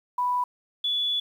sine tone pair in turn, 987.8 / 3430 Hz, B5 / A7, 0 / -45 cents, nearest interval octave + minor seventh, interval 2155 cents, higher second, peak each -22 / -23 dBFS, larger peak first, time 0.18-0.44 / 0.84-1.2 s, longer second, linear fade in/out 5 ms, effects 9-bit

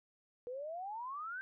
sine exponential sweep, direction up, 477.4 to 1582 Hz, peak -40 dBFS, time 0.47-1.41 s, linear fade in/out 0 ms, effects none

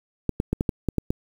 clicks, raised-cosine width 3 ms, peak -9 dBFS, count 8, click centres 0.293 / 0.401 / 0.53 / 0.609 / 0.692 / 0.887 / 0.983 / 1.105 s, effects 7-bit

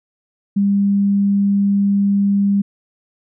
sine tone, 200 Hz, G3, 35 cents sharp, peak -12 dBFS, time 0.56-2.62 s, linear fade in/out 10 ms, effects none

